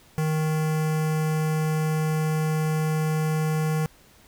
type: tone with notch filter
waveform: square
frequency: 156.1 Hz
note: D#3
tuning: 6 cents sharp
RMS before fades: -24 dBFS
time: 0.18-3.86 s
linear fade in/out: 0 ms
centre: 3800 Hz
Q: 1.5
effects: pink hiss -55 dBFS RMS until 4.27 s